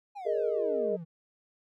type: exponential sweep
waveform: triangle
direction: down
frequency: 842 to 156.5 Hz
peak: -36 dBFS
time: 0.15-1.05 s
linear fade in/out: 20 ms
type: chord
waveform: sine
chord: Ab suspended second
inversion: none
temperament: equal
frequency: 415.3 / 466.2 / 622.3 Hz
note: Ab4 / Bb4 / Eb5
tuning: 0 / 0 / 0 cents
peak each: -31 dBFS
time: 0.25-0.97 s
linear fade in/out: 20 ms
effects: none